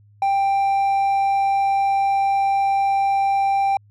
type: tone with hard clipping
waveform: sine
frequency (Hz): 788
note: G5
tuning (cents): +9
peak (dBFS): -17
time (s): 0.22-3.77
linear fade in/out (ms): 2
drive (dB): 3
effects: added 103 Hz sine -49 dBFS peak until 3.9 s